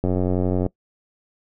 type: click train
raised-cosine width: 2 ms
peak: -9 dBFS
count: 58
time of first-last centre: 0.04-0.664 s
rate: 91.4 Hz
effects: noise-tail reverb RT60 0.1 s tail -21 dB re dry